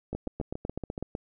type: two click trains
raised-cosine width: 2 ms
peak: -19 / -21 dBFS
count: 9 / 7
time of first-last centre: 0.15-1.151 / 0.13-0.979 s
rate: 7.99 / 7.07 Hz
effects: none